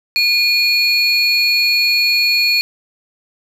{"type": "tone pair together", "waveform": "triangle", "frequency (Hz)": [2436, 4352], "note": ["D#7", "C#8"], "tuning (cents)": [-37, -33], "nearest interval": "minor seventh", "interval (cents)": 1004, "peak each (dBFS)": -13, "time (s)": [0.16, 2.61], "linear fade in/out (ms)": 0, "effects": []}